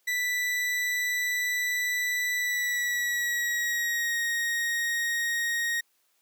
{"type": "tone with pitch glide", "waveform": "40% pulse", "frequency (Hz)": [1975.5, 1872.2], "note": ["B6", "A#6"], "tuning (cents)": [0, 7], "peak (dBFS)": -25, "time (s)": [0.07, 5.81], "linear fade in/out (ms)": 10, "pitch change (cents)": -93, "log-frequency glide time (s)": [2.36, 4.19], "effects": ["white hiss -70 dBFS RMS until 6.21 s", "high-pass 300 Hz 12 dB/octave"]}